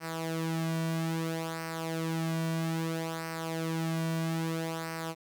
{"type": "tone with flanger", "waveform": "sawtooth", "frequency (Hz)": 163.1, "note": "E3", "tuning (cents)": -18, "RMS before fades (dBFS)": -33, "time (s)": [0, 5.15], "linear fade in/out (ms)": 50, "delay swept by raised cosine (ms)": [0.28, 2.38], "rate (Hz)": 0.61, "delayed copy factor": -0.65, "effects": []}